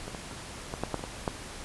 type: clicks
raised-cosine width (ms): 1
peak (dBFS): -24 / -23 / -27 / -20 / -15 / -14 / -25 / -22 / -13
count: 9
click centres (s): 0.08 / 0.148 / 0.312 / 0.739 / 0.836 / 0.943 / 0.994 / 1.039 / 1.278
effects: pink hiss -42 dBFS RMS until 1.64 s + resampled to 24000 Hz